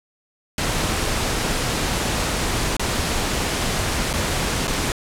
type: noise with dropouts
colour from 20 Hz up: pink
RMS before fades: -22 dBFS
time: 0.58-4.92 s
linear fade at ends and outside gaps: 1 ms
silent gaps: 2.767-2.795 / 4.13-4.137 / 4.672-4.678 s
effects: low-pass 10000 Hz 12 dB/octave